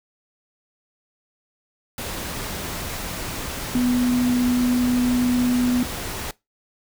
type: tone in noise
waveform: sine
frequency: 246.9 Hz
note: B3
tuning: in tune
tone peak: -17 dBFS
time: 3.75-5.83 s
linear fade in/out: 2 ms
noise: pink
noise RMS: -30 dBFS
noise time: 1.98-6.31 s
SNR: +10 dB
effects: noise-tail reverb RT60 0.2 s tail -21 dB re dry